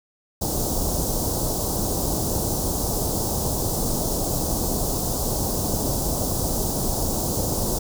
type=band-stop noise; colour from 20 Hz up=pink; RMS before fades=-24 dBFS; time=0.41-7.79 s; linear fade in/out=10 ms; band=860 to 5200 Hz; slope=24 dB/octave; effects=none